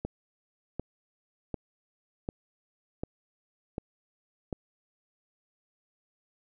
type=click train; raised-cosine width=2 ms; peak=-19 dBFS; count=7; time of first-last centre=0.05-4.528 s; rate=1.34 Hz; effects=none